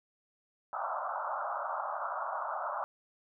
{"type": "band-pass noise", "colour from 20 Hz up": "white", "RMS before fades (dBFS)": -36, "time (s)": [0.73, 2.84], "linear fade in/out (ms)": 0, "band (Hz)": [580, 1400], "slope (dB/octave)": 96, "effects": []}